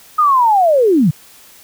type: linear sweep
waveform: sine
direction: down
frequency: 1262 to 132.6 Hz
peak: -8 dBFS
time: 0.18-1.11 s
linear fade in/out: 10 ms
effects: white hiss -43 dBFS RMS until 1.63 s